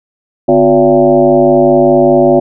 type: tone with frequency modulation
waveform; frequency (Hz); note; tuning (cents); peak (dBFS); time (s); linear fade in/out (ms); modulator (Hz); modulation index
sine; 466.1; A#4; 0; -4; 0.48-2.4; 10; 105; 2.3
effects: none